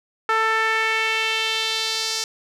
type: tone with band-pass filter sweep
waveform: sawtooth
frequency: 443.7 Hz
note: A4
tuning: 14 cents sharp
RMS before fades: -22 dBFS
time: 0.29-2.24 s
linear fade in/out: 2 ms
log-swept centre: 1400 to 5400 Hz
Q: 2.2
effects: none